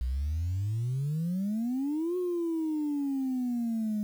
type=exponential two-way sweep; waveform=sine; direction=up then down; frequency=59.7 to 365.9 to 207.3 Hz; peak=-26 dBFS; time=0.01-4.03 s; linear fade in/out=0 ms; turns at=2.17 s; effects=tanh soft clip ceiling -25 dBFS + 9-bit